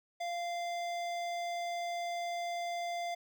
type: tone with notch filter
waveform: square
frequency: 693 Hz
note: F5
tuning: 14 cents flat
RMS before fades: -37 dBFS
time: 0.2-3.15 s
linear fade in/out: 10 ms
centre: 12000 Hz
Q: 0.58
effects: none